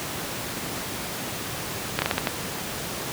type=slowing click train; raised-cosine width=0.3 ms; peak=-5 dBFS; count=6; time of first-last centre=1.99-2.272 s; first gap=30 ms; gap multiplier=1.32; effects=pink hiss -31 dBFS RMS until 3.12 s + high-pass 100 Hz 12 dB/octave